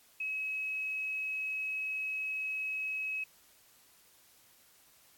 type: tone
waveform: sine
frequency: 2561 Hz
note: D#7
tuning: 49 cents sharp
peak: -33 dBFS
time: 0.2-3.24 s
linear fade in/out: 5 ms
effects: white hiss -63 dBFS RMS until 5.17 s + AAC 64 kbps